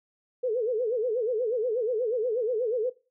sine tone with vibrato, 466.2 Hz, A#4, in tune, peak -24 dBFS, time 0.43-2.9 s, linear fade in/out 10 ms, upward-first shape sine, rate 8.3 Hz, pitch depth 170 cents each way, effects noise-tail reverb RT60 0.3 s tail -17 dB re dry

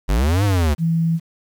square linear two-way sweep, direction up then down, 43.16 to 104.6 to 70 Hz, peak -15 dBFS, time 0.08-0.75 s, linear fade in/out 20 ms, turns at 0.44 s
sine tone, 164.81 Hz, E3, in tune, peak -15 dBFS, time 0.78-1.2 s, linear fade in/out 50 ms
effects 8-bit

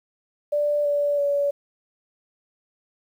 sine tone with pitch steps, 587.3 / 578.5 / 569.9 Hz, D5 / D5 / C#5, 0 / -26 / +48 cents, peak -19 dBFS, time 0.52-1.51 s, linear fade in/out 10 ms, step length 330 ms, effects 9-bit

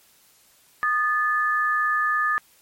sine tone pair together, 1229 / 1738.1 Hz, D#6 / A6, -22 / -22 cents, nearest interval tritone, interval 600 cents, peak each -22 dBFS, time 0.83-2.38 s, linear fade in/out 0 ms, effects white hiss -57 dBFS RMS until 2.61 s + MP3 64 kbps

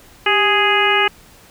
harmonic tone with a mistuned harmonic, 415.3 Hz, G#4, in tune, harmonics 1 / 2 / 3 / 4 / 5 / 6 / 7, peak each -20 / -20 / -20 / -20 / -20 / -20 / -20 dBFS, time 0.26-1.08 s, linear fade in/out 5 ms, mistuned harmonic 1, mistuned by -78 cents, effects pink hiss -46 dBFS RMS until 1.5 s

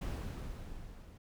brown noise with level ramp, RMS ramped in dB -36 to -53 dBFS, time 0.01-1.18 s, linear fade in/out 10 ms, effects none

